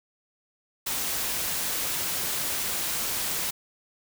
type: noise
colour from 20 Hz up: white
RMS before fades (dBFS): -29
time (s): 0.86-3.51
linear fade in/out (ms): 10
effects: none